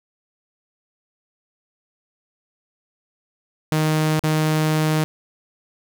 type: tone with dropouts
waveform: sawtooth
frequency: 155.56 Hz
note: D#3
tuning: in tune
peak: -13 dBFS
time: 3.72-5.04 s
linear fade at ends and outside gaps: 0 ms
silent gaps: 4.193-4.238 s
effects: none